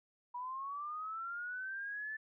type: linear sweep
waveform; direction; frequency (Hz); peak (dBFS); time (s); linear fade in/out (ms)
sine; up; 966 to 1760; -39; 0.34-2.17; 10
effects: none